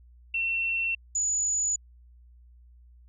sine tone pair in turn, 2707 / 6916 Hz, E7 / A8, +45 / -31 cents, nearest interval octave + major third, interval 1624 cents, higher second, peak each -25 / -24 dBFS, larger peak second, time 0.34-0.95 / 1.15-1.76 s, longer neither, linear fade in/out 5 ms, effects added 60 Hz sine -51 dBFS peak until 3.08 s

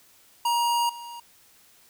square tone with level steps, 946 Hz, A#5, 25 cents sharp, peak -22 / -38 dBFS, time 0.45-1.2 s, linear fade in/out 5 ms, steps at 0.89 s, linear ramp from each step 5 ms, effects white hiss -57 dBFS RMS until 1.89 s

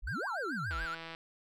sine exponential two-way sweep, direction up then down, 34.65 to 1174.7 to 34.65 Hz, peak -37 dBFS, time 0.02-0.86 s, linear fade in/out 20 ms, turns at 0.28 s
triangle tone with vibrato, 1467 Hz, F#6, 15 cents flat, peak -34 dBFS, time 0.07-0.95 s, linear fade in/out 5 ms, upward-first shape sine, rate 6.9 Hz, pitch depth 170 cents each way
click train, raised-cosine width 0.3 ms, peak -28 dBFS, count 73, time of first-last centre 0.71-1.149 s, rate 164 Hz
effects none

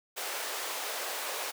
pink high-pass noise, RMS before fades -36 dBFS, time 0.16-1.52 s, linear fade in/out 20 ms, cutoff 470 Hz, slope 24 dB/octave, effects none

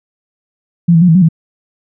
sine tone with pitch steps, 171.1 / 163.8 / 179.8 / 161.5 / 187 / 162.1 Hz, F3 / E3 / F#3 / E3 / F#3 / E3, -35 / -11 / -49 / -35 / +19 / -29 cents, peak -4 dBFS, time 0.88-1.288 s, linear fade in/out 10 ms, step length 68 ms, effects none

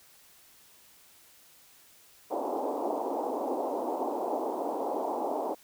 white band-pass noise, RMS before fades -32 dBFS, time 2.3-5.55 s, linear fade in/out 20 ms, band 260 to 910 Hz, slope 48 dB/octave, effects white hiss -58 dBFS RMS until 5.63 s

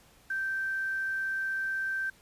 sine tone with quantisation, 1561 Hz, G6, 8 cents flat, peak -29 dBFS, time 0.3-2.1 s, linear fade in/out 5 ms, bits 9, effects pink hiss -60 dBFS RMS until 2.21 s + resampled to 32000 Hz

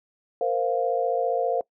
sine chord, Bb suspended second, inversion none, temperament equal with one note detuned, 466.2 / 521.1 / 698.5 Hz, Bb4 / C5 / F5, 0 / -7 / 0 cents, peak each -26 dBFS, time 0.41-1.61 s, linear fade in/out 2 ms, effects noise-tail reverb RT60 0.1 s tail -22 dB re dry

